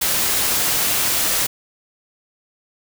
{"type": "noise", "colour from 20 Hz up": "white", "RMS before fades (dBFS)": -19, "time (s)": [0.01, 1.47], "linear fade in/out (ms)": 10, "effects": []}